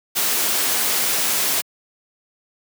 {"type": "noise", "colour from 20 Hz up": "white", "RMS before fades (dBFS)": -20, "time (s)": [0.15, 1.62], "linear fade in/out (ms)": 20, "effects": ["high-pass 200 Hz 12 dB/octave"]}